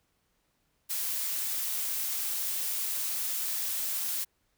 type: noise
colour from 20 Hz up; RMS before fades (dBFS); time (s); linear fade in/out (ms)
blue; -32; 0.89-4.25; 20
effects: pink hiss -74 dBFS RMS until 4.57 s